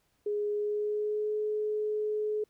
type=tone with pitch glide; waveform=sine; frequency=415.3 to 425 Hz; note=G#4 to G#4; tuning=0 to +40 cents; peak=-28 dBFS; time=0.26-2.44 s; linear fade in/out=5 ms; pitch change=+40 cents; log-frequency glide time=0.51-1.34 s; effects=pink hiss -73 dBFS RMS until 2.49 s